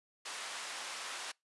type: band-pass noise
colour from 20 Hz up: pink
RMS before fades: -43 dBFS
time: 0.25-1.32 s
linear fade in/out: 10 ms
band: 940 to 9300 Hz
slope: 12 dB/octave
effects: noise-tail reverb RT60 0.2 s tail -26 dB re dry + resampled to 24000 Hz